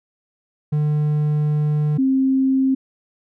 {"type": "tone pair in turn", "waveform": ["triangle", "sine"], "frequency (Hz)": [150, 265.4], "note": ["D3", "C4"], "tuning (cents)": [37, 25], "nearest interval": "minor seventh", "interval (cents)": 988, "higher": "second", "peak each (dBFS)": -14, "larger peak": "neither", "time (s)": [[0.72, 1.98], [1.98, 2.75]], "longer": "first", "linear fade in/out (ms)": 10, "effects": []}